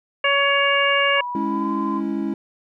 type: harmonic tone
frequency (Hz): 561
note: C#5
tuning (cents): +21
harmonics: 1 / 2 / 3 / 4 / 5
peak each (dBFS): -22 / -22 / -22 / -22 / -22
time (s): 0.24-1.21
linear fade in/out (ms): 5
type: tone with pitch glide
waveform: sine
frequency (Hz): 977 to 1026.2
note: B5 to C6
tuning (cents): -19 to -34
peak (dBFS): -25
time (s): 1.15-2.02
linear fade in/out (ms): 50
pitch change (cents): +85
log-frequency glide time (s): 1.42-1.72
type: chord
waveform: triangle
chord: C# minor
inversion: second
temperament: equal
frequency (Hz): 207.7 / 277.2 / 329.6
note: G#3 / C#4 / E4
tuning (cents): 0 / 0 / 0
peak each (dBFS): -24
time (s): 1.35-2.34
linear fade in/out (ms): 2
effects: none